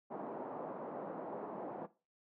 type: band-pass noise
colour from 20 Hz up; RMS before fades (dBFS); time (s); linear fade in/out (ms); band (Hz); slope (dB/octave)
white; -44; 0.1-1.87; 20; 190 to 870; 24
effects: noise-tail reverb RT60 0.3 s tail -17 dB re dry